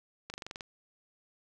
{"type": "slowing click train", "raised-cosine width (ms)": 0.2, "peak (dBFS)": -23, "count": 8, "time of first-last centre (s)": [0.3, 0.608], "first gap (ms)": 39, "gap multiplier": 1.04, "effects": []}